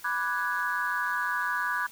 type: chord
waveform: sine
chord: G# half-diminished seventh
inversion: first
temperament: equal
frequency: 987.8 / 1174.7 / 1480 / 1661.2 Hz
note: B5 / D6 / F#6 / G#6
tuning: 0 / 0 / 0 / 0 cents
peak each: -32 / -33 / -31 / -30 dBFS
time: 0.04-1.87 s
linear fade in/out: 10 ms
effects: tanh soft clip ceiling -18 dBFS + white hiss -50 dBFS RMS until 1.91 s